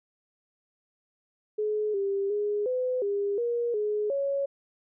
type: tone with pitch steps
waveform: sine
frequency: 424.7 / 395.6 / 414.6 / 506 / 403.6 / 474.6 / 420.4 / 556 Hz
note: G#4 / G4 / G#4 / B4 / G#4 / A#4 / G#4 / C#5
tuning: +39 / +16 / -3 / +42 / -49 / +31 / +21 / +5 cents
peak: -25 dBFS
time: 1.58-4.46 s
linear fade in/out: 10 ms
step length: 360 ms
effects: none